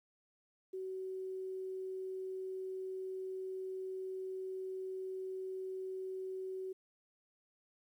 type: tone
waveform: sine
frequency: 377 Hz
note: F#4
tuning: 32 cents sharp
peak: -39 dBFS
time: 0.73-6.73 s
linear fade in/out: 10 ms
effects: 12-bit